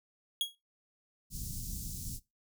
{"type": "tone with exponential decay", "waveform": "45% pulse", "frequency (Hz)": 3311, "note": "G#7", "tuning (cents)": -6, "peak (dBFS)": -25, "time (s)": [0.41, 0.55], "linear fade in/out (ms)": 1, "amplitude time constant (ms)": 30}
{"type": "band-stop noise", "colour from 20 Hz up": "pink", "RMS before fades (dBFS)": -40, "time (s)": [1.3, 2.2], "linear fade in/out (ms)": 50, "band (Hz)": [210, 5500], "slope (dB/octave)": 24}
{"effects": ["noise-tail reverb RT60 0.2 s tail -18 dB re dry"]}